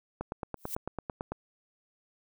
click train, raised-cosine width 1 ms, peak -20 dBFS, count 11, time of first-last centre 0.21-1.32 s, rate 9.01 Hz
violet noise with exponential growth, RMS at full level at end -32 dBFS, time 0.57-0.75 s, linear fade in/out 1 ms, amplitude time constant 39 ms
effects none

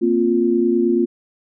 sine chord, Bb suspended second, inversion none, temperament just, 233.1 / 262.2 / 349.6 Hz, Bb3 / C4 / F4, 0 / +4 / +2 cents, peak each -19 / -21 / -16 dBFS, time 0.01-1.06 s, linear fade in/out 20 ms, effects none

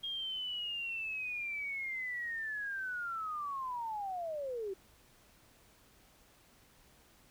sine linear sweep, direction down, 3252 to 370 Hz, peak -36 dBFS, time 0.03-4.74 s, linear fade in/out 10 ms, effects pink hiss -64 dBFS RMS until 7.3 s

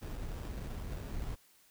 brown noise with sample-and-hold, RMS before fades -40 dBFS, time 0.01-1.36 s, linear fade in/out 20 ms, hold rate 2100 Hz, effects white hiss -65 dBFS RMS until 1.7 s

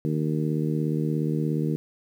harmonic tone, 77 Hz, D#2, 17 cents flat, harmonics 2 / 3 / 4 / 5 / 6, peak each -25 / -30 / -30 / -34 / -35 dBFS, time 0.05-1.76 s, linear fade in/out 0 ms, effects 9-bit

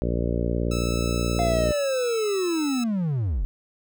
harmonic tone, 58.7 Hz, A#1, 13 cents sharp, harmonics 1 / 2 / 3 / 4 / 5 / 6 / 7 / 8 / 9 / 10, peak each -26 / -29 / -31 / -32 / -33 / -34 / -34 / -35 / -36 / -36 dBFS, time 0.02-1.72 s, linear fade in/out 0 ms
10% pulse tone, 1310 Hz, E6, 11 cents flat, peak -24 dBFS, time 0.71-2.84 s, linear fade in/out 5 ms
triangle linear sweep, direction down, 701 to 36.3 Hz, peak -20 dBFS, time 1.39-3.45 s, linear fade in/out 0 ms
effects none

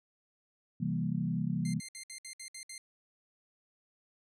sine chord, C dominant seventh, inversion none, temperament equal, 130.81 / 164.81 / 196 / 233.1 Hz, C3 / E3 / G3 / Bb3, 0 / 0 / 0 / 0 cents, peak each -37 / -33 / -36 / -37 dBFS, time 0.8-1.8 s, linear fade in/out 10 ms
5% pulse tone bursts, 2093 Hz, C7, in tune, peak -31 dBFS, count 8, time 1.65-2.78 s, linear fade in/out 2 ms, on 87 ms, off 62 ms
effects resampled to 24000 Hz

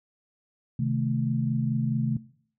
sine chord, A diminished, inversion first, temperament equal, 130.81 / 155.56 / 220 Hz, C3 / Eb3 / A3, 0 / 0 / 0 cents, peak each -26 / -30 / -29 dBFS, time 0.79-2.17 s, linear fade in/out 5 ms, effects noise-tail reverb RT60 0.6 s tail -20 dB re dry

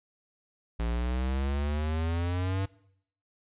square exponential sweep, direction up, 56.3 to 98 Hz, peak -28 dBFS, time 0.79-2.66 s, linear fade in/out 10 ms, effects noise-tail reverb RT60 0.7 s tail -21 dB re dry + resampled to 8000 Hz

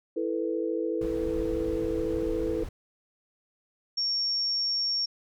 sine chord, E suspended fourth, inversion none, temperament equal, 329.6 / 440 / 493.9 Hz, E4 / A4 / B4, 0 / 0 / 0 cents, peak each -30 / -31 / -32 dBFS, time 0.16-2.64 s, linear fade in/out 10 ms
brown noise, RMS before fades -37 dBFS, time 1.01-2.69 s, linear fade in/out 5 ms
sine tone, 5510 Hz, F8, 24 cents flat, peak -25 dBFS, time 3.97-5.06 s, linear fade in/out 10 ms
effects none

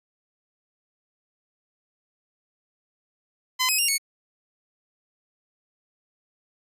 10% pulse tone with pitch steps, 1021 / 2540 / 2790 / 2212 Hz, C6 / D#7 / F7 / C#7, -43 / +35 / -2 / -4 cents, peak -12 dBFS, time 3.59-3.982 s, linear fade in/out 20 ms, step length 98 ms, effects resampled to 32000 Hz

